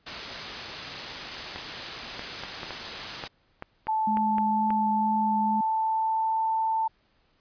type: noise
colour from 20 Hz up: white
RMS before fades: -34 dBFS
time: 0.06-3.28 s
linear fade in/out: 10 ms
type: clicks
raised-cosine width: 0.5 ms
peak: -20 dBFS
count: 11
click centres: 1.56 / 2.194 / 2.436 / 2.632 / 2.707 / 3.238 / 3.624 / 3.87 / 4.171 / 4.383 / 4.705 s
type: tone with pitch glide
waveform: sine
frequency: 875 to 888.8 Hz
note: A5 to A5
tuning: -10 to +17 cents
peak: -23 dBFS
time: 3.88-6.88 s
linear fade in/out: 10 ms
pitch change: +27 cents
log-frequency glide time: 4.91-6.43 s
type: tone with vibrato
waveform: sine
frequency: 212.2 Hz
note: G#3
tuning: 38 cents sharp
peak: -27 dBFS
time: 4.07-5.61 s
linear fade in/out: 5 ms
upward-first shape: triangle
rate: 2.1 Hz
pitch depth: 14 cents each way
effects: pink hiss -67 dBFS RMS until 7.4 s + resampled to 11025 Hz